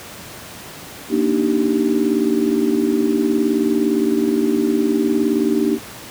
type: chord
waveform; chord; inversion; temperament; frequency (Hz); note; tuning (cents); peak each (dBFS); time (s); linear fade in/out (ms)
sine; Eb major seventh; second; just; 233.3 / 291.7 / 311.1 / 388.9; Bb3 / D4 / Eb4 / G4; +2 / -12 / 0 / -14; -20; 1.09-5.79; 50
effects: pink hiss -35 dBFS RMS until 6.1 s + high-pass 100 Hz 12 dB/octave